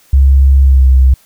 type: tone with pitch glide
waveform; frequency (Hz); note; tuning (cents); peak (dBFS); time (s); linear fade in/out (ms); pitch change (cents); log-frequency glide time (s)
sine; 67.8 to 65.19; C#2 to C2; -38 to -6; -3; 0.13-1.14; 5; -68; 0.62-0.88
effects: white hiss -48 dBFS RMS until 1.25 s